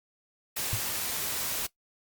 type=noise; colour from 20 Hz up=white; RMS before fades=-32 dBFS; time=0.56-1.67 s; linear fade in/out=10 ms
type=tone with exponential decay; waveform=sine; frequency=110 Hz; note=A2; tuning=in tune; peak=-24 dBFS; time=0.73-0.82 s; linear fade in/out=0 ms; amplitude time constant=19 ms
effects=noise-tail reverb RT60 0.1 s tail -19 dB re dry + Opus 48 kbps